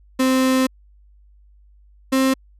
35% pulse tone pair in turn, 260.4 / 264.6 Hz, C4 / C4, -8 / +20 cents, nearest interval unison, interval 28 cents, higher second, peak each -13 dBFS, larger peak neither, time 0.19-0.67 / 2.12-2.34 s, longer first, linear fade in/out 10 ms, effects added 50 Hz sine -48 dBFS peak until 2.59 s + resampled to 32000 Hz

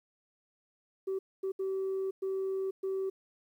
sine tone bursts at uneven times, 383.8 Hz, G4, 37 cents flat, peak -29 dBFS, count 5, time 1.07-1.19 / 1.43-1.52 / 1.59-2.11 / 2.22-2.71 / 2.83-3.1 s, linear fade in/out 10 ms, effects tanh soft clip ceiling -28 dBFS + 11-bit

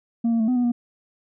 sine tone with pitch steps, 232.1 / 229.7 / 220.7 / 251.6 / 245.1 / 239.5 Hz, A#3 / A#3 / A3 / B3 / B3 / A#3, -7 / -25 / +5 / +32 / -13 / +47 cents, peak -15 dBFS, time 0.24-0.72 s, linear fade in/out 10 ms, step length 80 ms, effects tanh soft clip ceiling -17 dBFS

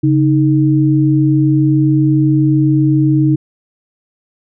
sine tone pair together, 138.58 / 311.1 Hz, C#3 / D#4, 0 / 0 cents, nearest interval octave + major second, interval 1400 cents, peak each -11 dBFS, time 0.03-3.36 s, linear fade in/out 10 ms, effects none

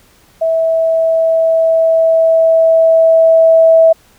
sine tone with level ramp, 652 Hz, E5, 19 cents flat, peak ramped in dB -10 to -3 dBFS, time 0.41-3.93 s, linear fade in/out 10 ms, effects pink hiss -48 dBFS RMS until 4.18 s

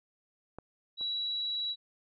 clicks, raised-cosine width 1 ms, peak -28 / -37 dBFS, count 2, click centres 0.586 / 1.011 s
sine tone, 3907 Hz, B7, 19 cents flat, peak -31 dBFS, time 0.97-1.76 s, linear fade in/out 50 ms
effects none

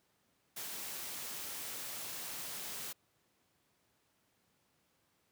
white noise, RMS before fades -43 dBFS, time 0.56-2.93 s, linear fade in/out 10 ms, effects pink hiss -75 dBFS RMS until 5.31 s + high-pass 100 Hz 12 dB/octave

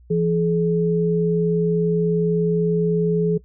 sine tone pair together, 168.8 / 425.3 Hz, E3 / G#4, +41 / +41 cents, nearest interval octave + major third, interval 1600 cents, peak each -19 dBFS, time 0.1-3.38 s, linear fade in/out 10 ms, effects noise-tail reverb RT60 0.1 s tail -20 dB re dry + added 60 Hz sine -46 dBFS peak until 3.44 s

